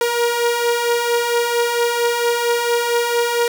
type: beating tone pair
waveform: sawtooth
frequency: 470.7 / 475.1 Hz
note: A#4 / A#4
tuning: +17 / +33 cents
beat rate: 4.4 Hz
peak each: -19 / -13 dBFS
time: 0.01-3.48 s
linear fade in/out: 2 ms
effects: none